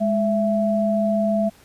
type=tone pair together; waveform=sine; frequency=208.3 / 665.5 Hz; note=G#3 / E5; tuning=+5 / +16 cents; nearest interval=octave + minor sixth; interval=2011 cents; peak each=-20 dBFS; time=0-1.5 s; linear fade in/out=20 ms; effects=pink hiss -52 dBFS RMS until 1.64 s + resampled to 32000 Hz